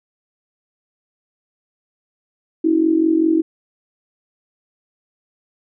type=tone with amplitude modulation; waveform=sine; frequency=323 Hz; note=E4; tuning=35 cents flat; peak=-9 dBFS; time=2.64-3.42 s; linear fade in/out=10 ms; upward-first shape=sine; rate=45.1 Hz; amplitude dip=75%; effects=none